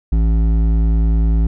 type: tone with hard clipping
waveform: sine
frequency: 55 Hz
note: A1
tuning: in tune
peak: -13 dBFS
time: 0.12-1.47 s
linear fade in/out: 5 ms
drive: 10 dB
effects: none